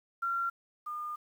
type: tone pair in turn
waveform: sine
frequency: 1373 / 1211.9 Hz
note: F6 / D#6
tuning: -30 / -46 cents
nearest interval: major second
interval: 216 cents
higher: first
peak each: -29 / -35 dBFS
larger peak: first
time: 0.22-0.5 / 0.86-1.16 s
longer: second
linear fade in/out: 10 ms
effects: 10-bit